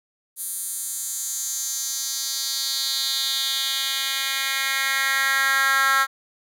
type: tone with high-pass filter sweep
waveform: 10% pulse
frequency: 270 Hz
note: C#4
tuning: 45 cents flat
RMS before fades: -24 dBFS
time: 0.36-6.07 s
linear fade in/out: 50 ms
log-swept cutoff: 10000 to 1400 Hz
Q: 2.8
effects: none